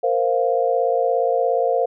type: chord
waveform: sine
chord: Bb suspended second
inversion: none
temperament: equal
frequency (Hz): 466.2 / 523.3 / 698.5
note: Bb4 / C5 / F5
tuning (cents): 0 / 0 / 0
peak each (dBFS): -21 / -20 / -21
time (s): 0.03-1.86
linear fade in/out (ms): 10
effects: none